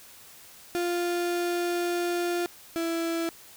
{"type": "tone pair in turn", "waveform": "35% pulse", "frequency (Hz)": [349.2, 332.3], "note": ["F4", "E4"], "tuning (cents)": [0, 14], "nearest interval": "minor second", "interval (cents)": 86, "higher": "first", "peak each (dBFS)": [-24, -25], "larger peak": "first", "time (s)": [[0.75, 2.46], [2.76, 3.29]], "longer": "first", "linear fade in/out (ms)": 0, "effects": ["white hiss -50 dBFS RMS until 3.56 s"]}